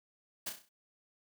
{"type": "noise with echo", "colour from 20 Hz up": "white", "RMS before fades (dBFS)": -37, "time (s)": [0.46, 0.5], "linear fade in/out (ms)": 10, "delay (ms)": 32, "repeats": 6, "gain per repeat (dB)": -6, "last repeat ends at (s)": 0.692, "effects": []}